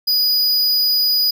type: tone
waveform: square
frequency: 4935 Hz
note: D#8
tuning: 15 cents flat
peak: -14 dBFS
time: 0.07-1.31 s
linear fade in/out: 10 ms
effects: none